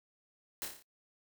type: noise with echo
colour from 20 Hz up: white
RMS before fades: -38 dBFS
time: 0.62-0.65 s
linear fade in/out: 0 ms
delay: 29 ms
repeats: 6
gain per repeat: -4 dB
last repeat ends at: 0.824 s
effects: noise-tail reverb RT60 0.1 s tail -26 dB re dry